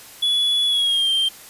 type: tone with pitch glide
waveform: triangle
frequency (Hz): 3409 to 3162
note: G#7 to G7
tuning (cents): +45 to +14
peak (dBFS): -15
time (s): 0.22-1.29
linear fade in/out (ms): 10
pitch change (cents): -131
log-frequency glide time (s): 0.67-1.1
effects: white hiss -42 dBFS RMS until 1.49 s + resampled to 32000 Hz